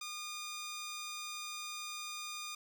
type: tone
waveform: 10% pulse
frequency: 1217 Hz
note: D#6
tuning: 39 cents flat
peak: -33 dBFS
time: 0.01-2.55 s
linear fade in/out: 5 ms
effects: none